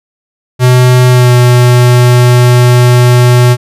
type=tone with pitch glide; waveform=square; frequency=125.6 to 123.09 Hz; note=B2 to B2; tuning=+30 to -5 cents; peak=-3 dBFS; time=0.59-3.57 s; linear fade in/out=50 ms; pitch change=-35 cents; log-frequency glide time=1.09-1.32 s; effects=resampled to 32000 Hz